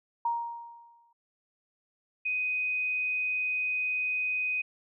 sine tone with exponential decay, 937 Hz, A#5, 9 cents sharp, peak -24 dBFS, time 0.25-1.13 s, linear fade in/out 5 ms, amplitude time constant 190 ms
sine tone, 2501 Hz, D#7, 8 cents sharp, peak -27 dBFS, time 2.25-4.62 s, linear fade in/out 10 ms
effects none

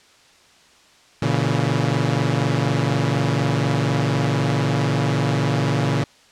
sawtooth chord, A# diminished, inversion none, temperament equal with one note detuned, 116.54 / 140.61 / 164.81 Hz, A#2 / C#3 / E3, 0 / +25 / 0 cents, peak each -18 / -17 / -21 dBFS, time 1.22-6.04 s, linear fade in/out 5 ms, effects white hiss -52 dBFS RMS until 6.31 s + low-pass 6000 Hz 12 dB/octave

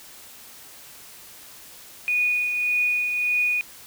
sine tone with tremolo, 2465 Hz, D#7, 17 cents flat, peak -18 dBFS, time 2.08-3.61 s, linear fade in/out 0 ms, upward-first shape triangle, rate 1.7 Hz, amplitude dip 45%, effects white hiss -45 dBFS RMS until 3.86 s

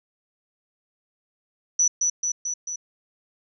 sine tone with echo, 5930 Hz, F#8, 3 cents sharp, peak -16 dBFS, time 1.79-1.88 s, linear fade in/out 5 ms, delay 220 ms, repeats 4, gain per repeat -3 dB, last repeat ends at 2.76 s, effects none

